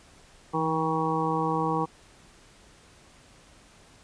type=harmonic tone with a mistuned harmonic; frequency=159.3 Hz; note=D#3; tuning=41 cents sharp; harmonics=1 / 2 / 3 / 5 / 6 / 7; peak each=-31 / -31 / -31 / -31 / -31 / -31 dBFS; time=0.53-1.86 s; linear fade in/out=20 ms; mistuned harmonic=1; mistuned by=+42 cents; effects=pink hiss -55 dBFS RMS until 4.03 s + resampled to 22050 Hz